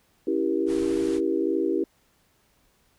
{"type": "chord", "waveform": "sine", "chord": "C# diminished seventh", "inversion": "none", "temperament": "equal with one note detuned", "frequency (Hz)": [277.2, 329.6, 392, 475.4], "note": ["C#4", "E4", "G4", "Bb4"], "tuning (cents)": [0, 0, 0, 34], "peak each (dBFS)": [-30, -25, -26, -31], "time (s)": [0.27, 1.84], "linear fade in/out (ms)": 5}
{"type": "low-pass noise", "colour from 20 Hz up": "pink", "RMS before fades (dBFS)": -41, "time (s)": [0.66, 1.21], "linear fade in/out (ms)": 50, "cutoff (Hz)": 11000, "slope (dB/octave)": 96}
{"effects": ["pink hiss -65 dBFS RMS until 2.98 s"]}